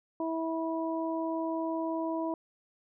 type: harmonic tone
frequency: 325.6 Hz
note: E4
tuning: 21 cents flat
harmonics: 1 / 2 / 3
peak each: -32 / -35 / -37 dBFS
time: 0.2-2.34 s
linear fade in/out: 2 ms
effects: none